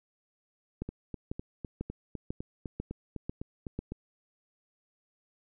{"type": "two click trains", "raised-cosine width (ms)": 3, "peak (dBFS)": [-24, -21], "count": [13, 7], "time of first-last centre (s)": [[0.89, 3.92], [0.82, 3.79]], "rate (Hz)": [3.96, 2.02], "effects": []}